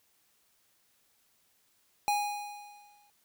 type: tone with exponential decay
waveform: square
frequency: 824 Hz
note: G#5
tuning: 14 cents flat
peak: -25 dBFS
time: 2.08-3.1 s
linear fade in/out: 0 ms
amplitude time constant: 220 ms
effects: white hiss -70 dBFS RMS until 3.24 s